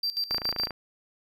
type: tone with tremolo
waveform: triangle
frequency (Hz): 4699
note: D8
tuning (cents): 0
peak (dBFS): -24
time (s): 0.03-0.71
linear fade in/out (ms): 5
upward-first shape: square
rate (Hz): 7.2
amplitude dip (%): 80
type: click train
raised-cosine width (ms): 0.5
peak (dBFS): -18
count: 12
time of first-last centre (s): 0.31-0.707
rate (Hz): 27.7
effects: none